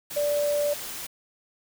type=tone in noise; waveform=sine; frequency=584 Hz; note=D5; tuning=10 cents flat; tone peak=-22 dBFS; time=0.16-0.74 s; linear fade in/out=10 ms; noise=white; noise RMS=-36 dBFS; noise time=0.1-1.07 s; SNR=+11 dB; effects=none